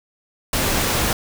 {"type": "noise", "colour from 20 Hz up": "pink", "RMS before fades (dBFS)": -20, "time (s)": [0.53, 1.13], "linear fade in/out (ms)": 2, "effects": []}